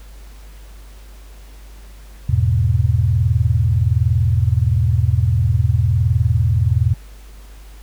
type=chord; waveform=sine; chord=E major; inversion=none; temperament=equal; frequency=82.41 / 103.83 / 123.47 Hz; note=E2 / G#2 / B2; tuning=0 / 0 / 0 cents; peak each=-17 dBFS; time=2.29-6.94 s; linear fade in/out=5 ms; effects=added 50 Hz sine -36 dBFS peak until 7.82 s + pink hiss -48 dBFS RMS until 7.82 s